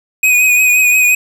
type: tone with vibrato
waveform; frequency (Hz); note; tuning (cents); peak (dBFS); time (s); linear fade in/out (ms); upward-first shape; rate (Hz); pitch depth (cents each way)
square; 2494; D#7; +3; -8; 0.23-1.15; 5; triangle; 5.7; 37
effects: 7-bit